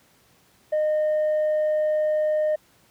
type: tone with tanh clipping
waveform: sine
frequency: 613 Hz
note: D#5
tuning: 26 cents flat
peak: -20 dBFS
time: 0.72-2.56 s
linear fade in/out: 10 ms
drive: 1 dB
effects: pink hiss -59 dBFS RMS until 2.9 s + high-pass 80 Hz 12 dB/octave